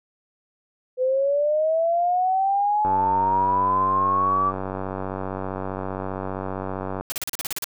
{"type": "linear sweep", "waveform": "sine", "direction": "up", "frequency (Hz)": [502, 1165], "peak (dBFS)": -18, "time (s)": [0.97, 4.53], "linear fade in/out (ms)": 50}
{"type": "click train", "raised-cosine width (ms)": 1, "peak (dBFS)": -15, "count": 397, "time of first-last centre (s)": [2.85, 7.01], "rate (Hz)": 95.2}
{"type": "noise bursts", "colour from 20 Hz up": "white", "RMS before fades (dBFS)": -28, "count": 10, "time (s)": [7.1, 7.643], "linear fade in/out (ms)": 0, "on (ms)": 21, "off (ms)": 37}
{"effects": []}